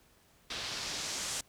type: noise with low-pass filter sweep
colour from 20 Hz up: white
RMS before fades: -38 dBFS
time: 0.5-1.41 s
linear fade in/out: 5 ms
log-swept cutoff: 4000 to 7800 Hz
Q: 1.6
effects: pink hiss -65 dBFS RMS until 1.48 s